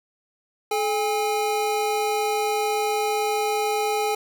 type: tone pair together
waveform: square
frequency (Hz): 428.7 / 813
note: A4 / G#5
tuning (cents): -45 / -37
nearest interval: major seventh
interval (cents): 1108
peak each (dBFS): -25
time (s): 0.71-4.15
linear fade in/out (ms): 5
effects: none